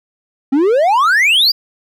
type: exponential sweep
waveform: triangle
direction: up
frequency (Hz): 258 to 4962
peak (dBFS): -7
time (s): 0.52-1.52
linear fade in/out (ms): 10
effects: none